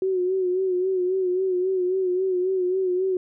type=tone with vibrato; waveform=sine; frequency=370.3 Hz; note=F#4; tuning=1 cent sharp; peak=-20 dBFS; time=0.02-3.17 s; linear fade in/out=2 ms; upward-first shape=sine; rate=3.7 Hz; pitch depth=55 cents each way; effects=none